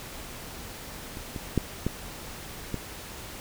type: clicks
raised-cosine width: 3 ms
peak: -26 / -21 / -9 / -13 / -17 dBFS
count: 5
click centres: 1.171 / 1.362 / 1.577 / 1.866 / 2.743 s
effects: pink hiss -41 dBFS RMS until 3.4 s